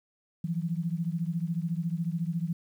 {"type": "beating tone pair", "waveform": "sine", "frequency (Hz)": [163.3, 177.3], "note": ["E3", "F3"], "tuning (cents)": [-16, 26], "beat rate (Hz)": 14, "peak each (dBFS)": [-30, -32], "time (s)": [0.44, 2.53], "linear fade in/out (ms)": 5, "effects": ["10-bit"]}